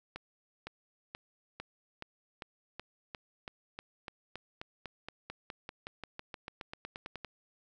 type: accelerating click train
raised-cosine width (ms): 0.3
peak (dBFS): -25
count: 30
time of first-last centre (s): 0.16-7.247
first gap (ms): 510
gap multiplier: 0.94
effects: none